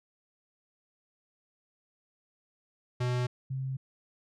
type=tone pair in turn; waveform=square / sine; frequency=124 / 132.67 Hz; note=B2 / C3; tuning=+7 / +24 cents; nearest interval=minor second; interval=117 cents; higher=second; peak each=-28 / -31 dBFS; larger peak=first; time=3-3.27 / 3.5-3.77 s; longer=neither; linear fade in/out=10 ms; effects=low-pass 6000 Hz 12 dB/octave